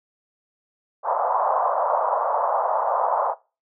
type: band-pass noise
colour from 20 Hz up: white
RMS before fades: -22 dBFS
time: 1.03-3.35 s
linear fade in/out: 50 ms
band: 560 to 1100 Hz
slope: 48 dB/octave
effects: noise-tail reverb RT60 0.3 s tail -21 dB re dry